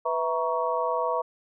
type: tone cluster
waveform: sine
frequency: 495.8 / 655 / 944 / 1116 Hz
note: B4 / E5 / A#5 / C#6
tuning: +7 / -11 / +22 / +11 cents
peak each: -29 / -29 / -29 / -30 dBFS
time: 0.05-1.22 s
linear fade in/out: 10 ms
effects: none